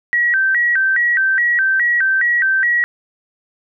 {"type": "tone with vibrato", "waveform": "sine", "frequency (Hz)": 1726, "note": "A6", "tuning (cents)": -34, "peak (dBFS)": -12, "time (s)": [0.13, 2.84], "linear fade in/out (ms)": 0, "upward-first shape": "square", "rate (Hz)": 2.4, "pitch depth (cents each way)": 180, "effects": []}